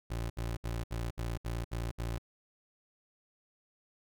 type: tone bursts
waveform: 25% pulse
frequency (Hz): 57.6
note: A#1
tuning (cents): -20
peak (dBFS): -30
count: 8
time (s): 0.1-2.183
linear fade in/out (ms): 10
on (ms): 200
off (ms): 69
effects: none